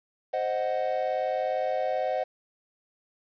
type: chord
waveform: triangle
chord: C diminished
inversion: none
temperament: equal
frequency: 523.3 / 622.3 / 740 Hz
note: C5 / Eb5 / Gb5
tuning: 0 / 0 / 0 cents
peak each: -28 dBFS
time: 0.33-2.24 s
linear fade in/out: 10 ms
effects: resampled to 11025 Hz + 9-bit